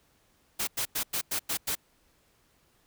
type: noise bursts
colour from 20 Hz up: white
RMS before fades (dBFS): -30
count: 7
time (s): 0.59-1.754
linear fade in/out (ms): 10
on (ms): 84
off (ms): 96
effects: pink hiss -67 dBFS RMS until 2.86 s